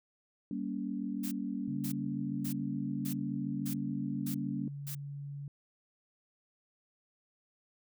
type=chord; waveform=sine; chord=G diminished; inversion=none; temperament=just; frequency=196 / 235.2 / 282.2 Hz; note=G3 / Bb3 / Db4; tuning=0 / +16 / +31 cents; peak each=-38 dBFS; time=0.51-4.68 s; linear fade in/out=2 ms
type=noise bursts; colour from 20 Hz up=blue; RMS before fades=-42 dBFS; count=7; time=1.23-4.952 s; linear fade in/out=10 ms; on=86 ms; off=520 ms
type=tone; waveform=sine; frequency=142 Hz; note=C#3; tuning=42 cents sharp; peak=-39 dBFS; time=1.68-5.48 s; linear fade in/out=2 ms
effects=none